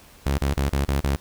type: tone bursts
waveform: sawtooth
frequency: 69.3 Hz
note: C#2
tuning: in tune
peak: -16 dBFS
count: 6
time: 0.26-1.16 s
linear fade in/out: 0 ms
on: 120 ms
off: 36 ms
effects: pink hiss -50 dBFS RMS until 1.2 s